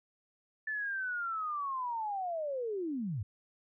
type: linear sweep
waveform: sine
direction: down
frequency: 1760 to 88.4 Hz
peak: -33 dBFS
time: 0.67-3.23 s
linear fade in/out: 5 ms
effects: none